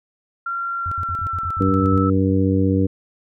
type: tone with pitch glide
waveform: sine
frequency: 1375 to 1310.6 Hz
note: F6 to E6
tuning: -27 to -10 cents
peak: -22 dBFS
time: 0.46-2.1 s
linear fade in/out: 5 ms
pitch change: -83 cents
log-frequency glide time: 0.78-1.89 s
type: tone bursts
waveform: sine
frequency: 87.31 Hz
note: F2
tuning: in tune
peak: -25 dBFS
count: 10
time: 0.86-1.977 s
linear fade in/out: 0 ms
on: 55 ms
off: 63 ms
type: clicks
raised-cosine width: 5 ms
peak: -27 dBFS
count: 9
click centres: 1.089 / 1.19 / 1.263 / 1.434 / 1.595 / 1.634 / 2.008 / 2.181 / 2.308 s
type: harmonic tone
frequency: 95.6 Hz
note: G2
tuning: 43 cents flat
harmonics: 1 / 2 / 3 / 4 / 5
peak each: -19 / -21 / -19 / -28 / -24 dBFS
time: 1.6-2.87 s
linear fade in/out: 10 ms
effects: none